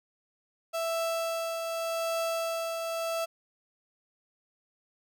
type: tone with tremolo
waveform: 35% pulse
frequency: 661 Hz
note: E5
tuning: 5 cents sharp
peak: -26 dBFS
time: 0.73-3.26 s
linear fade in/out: 20 ms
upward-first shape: triangle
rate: 0.85 Hz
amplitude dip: 40%
effects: none